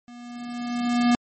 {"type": "tone with level ramp", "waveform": "square", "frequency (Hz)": 241, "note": "B3", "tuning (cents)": -42, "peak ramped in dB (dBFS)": [-42, -16], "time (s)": [0.08, 1.15], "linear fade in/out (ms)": 0, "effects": ["MP3 32 kbps"]}